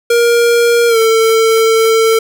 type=tone with pitch glide; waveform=square; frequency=471.3 to 448.2 Hz; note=A#4 to A4; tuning=+19 to +32 cents; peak=-8 dBFS; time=0.1-2.19 s; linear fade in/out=5 ms; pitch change=-87 cents; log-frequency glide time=0.88-0.98 s; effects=none